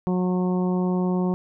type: harmonic tone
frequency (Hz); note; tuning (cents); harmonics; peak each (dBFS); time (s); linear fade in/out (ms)
181.9; F#3; -29; 1 / 2 / 3 / 4 / 5 / 6; -21 / -27 / -35 / -36 / -36 / -40; 0.07-1.34; 0
effects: none